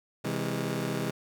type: chord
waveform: 20% pulse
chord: C augmented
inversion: none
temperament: just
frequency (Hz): 130.81 / 163.52 / 204.4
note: C3 / E3 / G#3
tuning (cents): 0 / -14 / -27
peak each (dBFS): -29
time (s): 0.24-1.11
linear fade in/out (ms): 10
effects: none